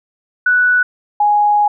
sine tone pair in turn, 1480 / 830.6 Hz, F#6 / G#5, 0 / 0 cents, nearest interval minor seventh, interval 1000 cents, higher first, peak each -9 / -9 dBFS, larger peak neither, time 0.46-0.83 / 1.2-1.68 s, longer second, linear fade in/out 5 ms, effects none

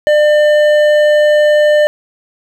sine tone with hard clipping, 599 Hz, D5, 34 cents sharp, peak -8 dBFS, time 0.07-1.87 s, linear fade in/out 0 ms, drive 9 dB, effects none

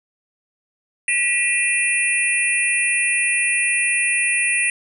sine tone cluster, 1954 / 2420 / 2681 / 9410 Hz, B6 / D#7 / E7 / D9, -19 / -49 / +29 / +2 cents, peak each -22 dBFS, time 1.08-4.7 s, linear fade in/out 2 ms, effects none

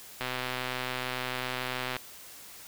click train, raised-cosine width 0.3 ms, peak -16 dBFS, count 224, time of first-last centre 0.21-1.966 s, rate 127 Hz, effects white hiss -48 dBFS RMS until 2.67 s

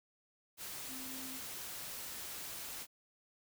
sine tone in noise, 261.6 Hz, C4, in tune, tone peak -49 dBFS, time 0.87-1.41 s, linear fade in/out 50 ms, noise white, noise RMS -45 dBFS, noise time 0.57-2.87 s, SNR -7 dB, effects none

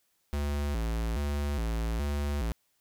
square tone with vibrato, 63.7 Hz, C2, 46 cents flat, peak -29 dBFS, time 0.33-2.52 s, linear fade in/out 0 ms, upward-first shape square, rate 1.2 Hz, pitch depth 220 cents each way, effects white hiss -73 dBFS RMS until 2.8 s

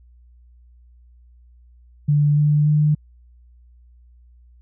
sine tone with pitch steps, 146.83 / 148.62 / 150.44 Hz, D3 / D3 / D3, 0 / +21 / +42 cents, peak -13 dBFS, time 2.08-2.95 s, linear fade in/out 10 ms, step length 290 ms, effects added 60 Hz sine -47 dBFS peak until 4.61 s

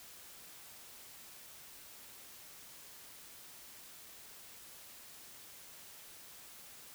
silence, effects white hiss -54 dBFS RMS until 6.94 s

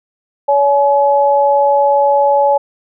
sine tone pair together, 566 / 849 Hz, C#5 / G#5, +36 / +38 cents, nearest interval perfect fifth, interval 702 cents, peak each -11 dBFS, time 0.48-2.58 s, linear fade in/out 10 ms, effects none

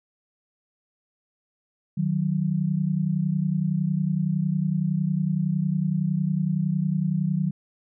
sine tone pair together, 154.63 / 185.5 Hz, D#3 / F#3, -10 / +5 cents, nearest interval minor third, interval 315 cents, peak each -24 dBFS, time 1.97-7.51 s, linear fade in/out 10 ms, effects none

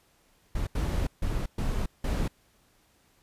brown noise bursts at uneven times, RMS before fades -28 dBFS, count 5, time 0.55-0.67 / 0.75-1.07 / 1.22-1.46 / 1.58-1.86 / 2.04-2.28 s, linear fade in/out 5 ms, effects pink hiss -65 dBFS RMS until 3.22 s + resampled to 32000 Hz

